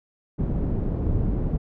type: low-pass noise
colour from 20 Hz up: pink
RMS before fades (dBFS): -24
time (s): 0.38-1.58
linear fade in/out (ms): 20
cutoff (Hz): 290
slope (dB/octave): 12
effects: none